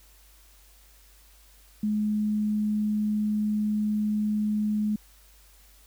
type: tone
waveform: sine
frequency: 211.4 Hz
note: G#3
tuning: 31 cents sharp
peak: -23 dBFS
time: 1.83-4.96 s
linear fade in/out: 5 ms
effects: added 50 Hz sine -55 dBFS peak until 5.86 s + white hiss -58 dBFS RMS until 5.86 s